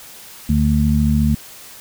harmonic tone, 74 Hz, D2, 14 cents sharp, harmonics 1 / 2 / 3, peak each -17 / -18 / -16 dBFS, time 0.49-1.35 s, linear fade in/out 5 ms, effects white hiss -39 dBFS RMS until 1.8 s

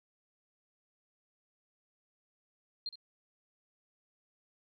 sine tone with echo, 4200 Hz, C8, 6 cents sharp, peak -35 dBFS, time 2.86-2.89 s, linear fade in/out 2 ms, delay 66 ms, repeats 1, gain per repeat -12 dB, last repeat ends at 2.956 s, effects none

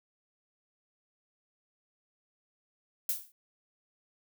violet noise with exponential decay, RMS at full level -27 dBFS, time 3.09-3.32 s, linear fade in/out 2 ms, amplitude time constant 49 ms, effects none

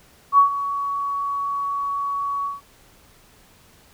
sine tone with ADSR envelope, 1124 Hz, C#6, 24 cents sharp, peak -8 dBFS, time 0.32-2.61 s, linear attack 61 ms, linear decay 110 ms, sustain -14 dB, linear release 160 ms, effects pink hiss -53 dBFS RMS until 3.93 s

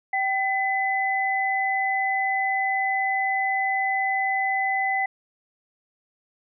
sine tone pair together, 774.9 / 2011 Hz, G5 / B6, -20 / +31 cents, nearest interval octave + perfect fourth, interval 1651 cents, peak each -24 dBFS, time 0.13-5.06 s, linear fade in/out 5 ms, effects none

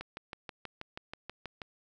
click train, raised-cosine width 0.3 ms, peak -24 dBFS, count 11, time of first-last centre 0.01-1.618 s, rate 6.22 Hz, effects none

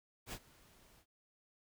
pink noise with ADSR envelope, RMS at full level -43 dBFS, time 0.26-1.06 s, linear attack 68 ms, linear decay 58 ms, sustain -22 dB, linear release 74 ms, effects none

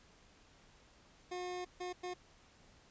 25% pulse tone bursts at uneven times, 360 Hz, F#4, 47 cents flat, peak -36 dBFS, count 3, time 1.31-1.65 / 1.8-1.93 / 2.03-2.14 s, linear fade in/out 10 ms, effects pink hiss -64 dBFS RMS until 2.9 s + resampled to 16000 Hz

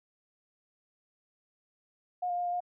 sine tone with pitch steps, 720 / 705 / 709 / 704 / 712 Hz, F#5 / F5 / F5 / F5 / F5, -47 / +16 / +26 / +14 / +33 cents, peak -29 dBFS, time 2.22-2.605 s, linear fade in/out 10 ms, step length 77 ms, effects none

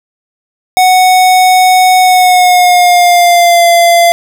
square tone with pitch glide, 740 to 686.5 Hz, F#5 to F5, 0 to -30 cents, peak -4 dBFS, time 0.77-4.12 s, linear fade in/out 0 ms, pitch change -130 cents, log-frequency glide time 2-3.66 s, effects none

